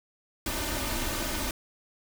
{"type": "noise with comb filter", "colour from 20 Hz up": "pink", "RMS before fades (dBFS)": -31, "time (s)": [0.46, 1.51], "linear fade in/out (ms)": 2, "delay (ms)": 3.3, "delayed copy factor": 0.75, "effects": []}